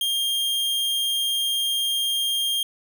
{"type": "tone", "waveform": "45% pulse", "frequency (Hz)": 3212, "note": "G7", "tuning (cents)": 41, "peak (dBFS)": -21, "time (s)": [0.01, 2.63], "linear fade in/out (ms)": 2, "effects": []}